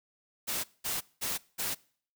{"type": "noise bursts", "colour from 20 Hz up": "white", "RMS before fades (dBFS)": -33, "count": 4, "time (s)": [0.47, 1.75], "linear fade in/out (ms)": 20, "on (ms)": 170, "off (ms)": 200, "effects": ["noise-tail reverb RT60 0.5 s tail -23 dB re dry"]}